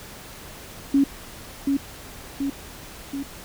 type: tone with echo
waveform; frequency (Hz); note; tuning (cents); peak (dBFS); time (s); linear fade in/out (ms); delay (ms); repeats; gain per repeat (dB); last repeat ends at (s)
sine; 277.2; C#4; 0; -14; 0.94-1.04; 5; 730; 3; -4; 3.23
effects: pink hiss -41 dBFS RMS until 3.44 s